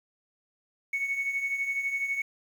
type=tone with tremolo; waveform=triangle; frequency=2217 Hz; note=C#7; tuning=in tune; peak=-21 dBFS; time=0.93-2.22 s; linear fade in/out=5 ms; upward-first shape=triangle; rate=12 Hz; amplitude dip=75%; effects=tanh soft clip ceiling -23 dBFS + 9-bit